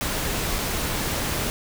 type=noise with dropouts; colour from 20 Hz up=pink; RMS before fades=-26 dBFS; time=0.01-1.5 s; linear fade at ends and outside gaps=0 ms; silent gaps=0.584-0.588 s; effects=none